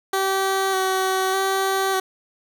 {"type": "tone with vibrato", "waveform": "15% pulse", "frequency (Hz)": 382.1, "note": "G4", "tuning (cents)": -44, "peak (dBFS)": -13, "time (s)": [0.13, 2], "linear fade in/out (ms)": 5, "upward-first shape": "square", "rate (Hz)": 0.83, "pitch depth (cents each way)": 17, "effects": []}